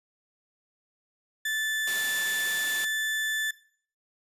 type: tone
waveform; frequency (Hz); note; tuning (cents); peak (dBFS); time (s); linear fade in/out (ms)
35% pulse; 1752; A6; -8; -25; 1.45-3.51; 5
type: high-pass noise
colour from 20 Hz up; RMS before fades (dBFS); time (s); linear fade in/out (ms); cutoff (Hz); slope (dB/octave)
white; -35; 1.87-2.85; 5; 180; 12
effects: noise-tail reverb RT60 0.5 s tail -17 dB re dry + resampled to 32000 Hz